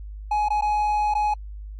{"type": "tone with dropouts", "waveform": "triangle", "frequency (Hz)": 840, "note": "G#5", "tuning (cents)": 19, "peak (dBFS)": -17, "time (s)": [0.31, 1.34], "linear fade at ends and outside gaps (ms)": 5, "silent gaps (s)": [[0.486, 0.503], [0.611, 0.621], [1.14, 1.15]], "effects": ["added 51 Hz sine -33 dBFS peak until 1.79 s", "MP3 48 kbps"]}